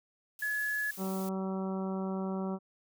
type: noise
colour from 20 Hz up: blue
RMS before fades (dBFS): -46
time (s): 0.39-1.29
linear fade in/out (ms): 2
type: tone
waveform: sine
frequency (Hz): 1700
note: G#6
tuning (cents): +40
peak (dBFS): -30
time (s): 0.42-0.91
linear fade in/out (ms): 5
type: harmonic tone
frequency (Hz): 190.5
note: G3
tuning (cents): -49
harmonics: 1 / 2 / 3 / 4 / 5 / 6 / 7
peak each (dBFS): -33 / -39 / -43 / -45 / -47 / -49 / -50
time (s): 0.97-2.59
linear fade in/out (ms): 50
effects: none